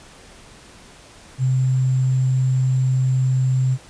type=tone with sample-and-hold; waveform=sine; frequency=130 Hz; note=C3; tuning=11 cents flat; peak=-15 dBFS; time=1.38-3.78 s; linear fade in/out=50 ms; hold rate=7350 Hz; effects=pink hiss -45 dBFS RMS until 3.89 s + resampled to 22050 Hz